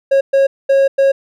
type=tone bursts at uneven times; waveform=triangle; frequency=546 Hz; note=C#5; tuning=26 cents flat; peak=-6 dBFS; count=4; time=0.11-0.21 / 0.33-0.47 / 0.69-0.88 / 0.98-1.12 s; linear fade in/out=10 ms; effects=none